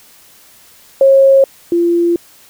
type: tone pair in turn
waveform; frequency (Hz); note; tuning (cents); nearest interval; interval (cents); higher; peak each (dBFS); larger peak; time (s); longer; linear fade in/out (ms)
sine; 542 / 343.1; C#5 / F4; -39 / -31; minor sixth; 792; first; -4 / -9; first; 1.01-1.44 / 1.72-2.16; second; 2
effects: white hiss -44 dBFS RMS until 2.49 s